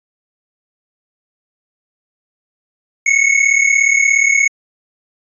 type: tone pair together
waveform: square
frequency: 2185 / 2222 Hz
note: C#7 / C#7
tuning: -26 / +4 cents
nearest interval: unison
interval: 30 cents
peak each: -13 / -14 dBFS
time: 3.06-4.48 s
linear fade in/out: 5 ms
effects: resampled to 22050 Hz